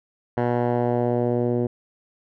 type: tone with low-pass filter sweep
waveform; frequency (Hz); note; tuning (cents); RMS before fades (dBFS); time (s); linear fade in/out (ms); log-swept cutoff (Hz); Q
10% pulse; 121.1; B2; -34; -22; 0.37-1.67; 5; 1200 to 400; 1.3
effects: none